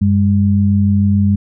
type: tone pair together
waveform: sine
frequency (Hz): 95.23 / 202.1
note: G2 / G#3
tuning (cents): -50 / -47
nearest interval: octave + minor second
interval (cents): 1303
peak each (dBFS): -12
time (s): 0.01-1.36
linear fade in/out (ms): 10
effects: none